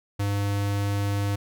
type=tone; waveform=square; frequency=100.9 Hz; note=G#2; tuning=49 cents flat; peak=-24 dBFS; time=0.19-1.36 s; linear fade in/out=10 ms; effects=none